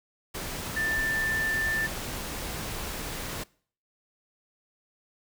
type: tone in noise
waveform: sine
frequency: 1774 Hz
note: A6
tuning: 14 cents sharp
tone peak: -26 dBFS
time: 0.76-1.87 s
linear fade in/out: 10 ms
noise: pink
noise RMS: -35 dBFS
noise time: 0.34-3.44 s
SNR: +6 dB
effects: noise-tail reverb RT60 0.5 s tail -23 dB re dry